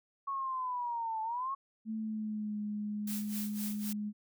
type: linear two-way sweep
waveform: sine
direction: down then up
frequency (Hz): 1109 to 871 to 1109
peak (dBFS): -33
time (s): 0.27-1.55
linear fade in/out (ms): 10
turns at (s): 1.22
type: tone with pitch glide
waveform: sine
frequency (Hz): 220 to 209.1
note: A3 to G#3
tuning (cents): 0 to +12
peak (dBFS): -34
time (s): 1.85-4.13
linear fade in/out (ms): 50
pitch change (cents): -88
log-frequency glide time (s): 1.95-2.59
type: noise with tremolo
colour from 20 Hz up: blue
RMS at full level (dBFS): -40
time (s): 3.07-3.93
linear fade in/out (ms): 5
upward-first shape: sine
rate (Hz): 3.9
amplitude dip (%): 80
effects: none